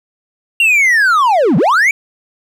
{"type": "linear two-way sweep", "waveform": "triangle", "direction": "down then up", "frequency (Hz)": [2800, 138.3, 2350], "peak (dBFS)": -6, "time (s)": [0.6, 1.91], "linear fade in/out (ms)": 2, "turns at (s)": 1.57, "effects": []}